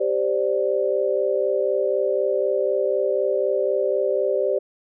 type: chord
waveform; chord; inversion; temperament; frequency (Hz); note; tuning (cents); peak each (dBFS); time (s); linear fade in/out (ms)
sine; G suspended fourth; none; equal; 392 / 523.3 / 587.3; G4 / C5 / D5; 0 / 0 / 0; -23; 0-4.59; 10
effects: none